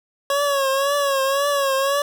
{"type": "tone with vibrato", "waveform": "25% pulse", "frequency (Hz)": 554.4, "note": "C#5", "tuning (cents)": 0, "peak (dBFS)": -14, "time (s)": [0.3, 2.02], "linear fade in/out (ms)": 2, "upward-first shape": "triangle", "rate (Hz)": 1.9, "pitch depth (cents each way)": 75, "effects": []}